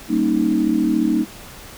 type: chord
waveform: sine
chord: Eb dominant seventh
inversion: first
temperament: equal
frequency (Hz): 196 / 233.1 / 277.2 / 311.1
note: G3 / Bb3 / Db4 / Eb4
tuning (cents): 0 / 0 / 0 / 0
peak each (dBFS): -24 / -20 / -23 / -18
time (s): 0.08-1.26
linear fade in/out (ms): 50
effects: pink hiss -39 dBFS RMS until 1.77 s